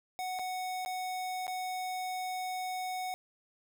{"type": "tone with dropouts", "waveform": "square", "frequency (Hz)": 740, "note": "F#5", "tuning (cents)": 0, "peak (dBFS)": -35, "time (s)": [0.19, 3.14], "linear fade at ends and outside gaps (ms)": 0, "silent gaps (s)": [[0.389, 0.394], [0.85, 0.86], [1.468, 1.479]], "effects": []}